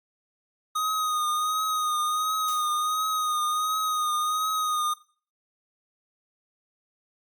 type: tone with vibrato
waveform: square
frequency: 1244.5 Hz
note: D#6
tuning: in tune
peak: -25 dBFS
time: 0.75-4.94 s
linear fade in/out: 10 ms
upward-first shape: triangle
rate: 1.4 Hz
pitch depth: 41 cents each way
type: noise with exponential decay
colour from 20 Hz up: blue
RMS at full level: -36 dBFS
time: 2.48-2.88 s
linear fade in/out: 2 ms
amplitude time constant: 85 ms
effects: noise-tail reverb RT60 0.4 s tail -18 dB re dry + Opus 48 kbps